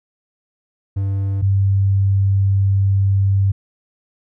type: tone pair in turn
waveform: triangle / sine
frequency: 98 / 98 Hz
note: G2 / G2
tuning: 0 / 0 cents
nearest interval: unison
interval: 0 cents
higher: neither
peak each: -15 / -12 dBFS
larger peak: second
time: 0.96-1.42 / 1.42-3.52 s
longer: second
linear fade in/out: 10 ms
effects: none